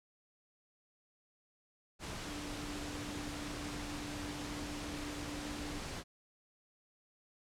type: tone in noise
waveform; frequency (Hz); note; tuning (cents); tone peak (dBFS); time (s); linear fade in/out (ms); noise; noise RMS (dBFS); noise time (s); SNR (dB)
sine; 293.7; D4; 0; -44; 2.25-5.82; 50; pink; -43; 1.99-6.04; -4
effects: low-pass 8000 Hz 12 dB/octave